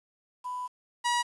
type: tone pair in turn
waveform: sine / sawtooth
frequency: 995 / 962.8 Hz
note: B5 / B5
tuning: +13 / -44 cents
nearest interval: minor second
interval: 57 cents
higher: first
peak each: -32 / -21 dBFS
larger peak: second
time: 0.44-0.68 / 1.04-1.23 s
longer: first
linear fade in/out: 20 ms
effects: resampled to 24000 Hz + 9-bit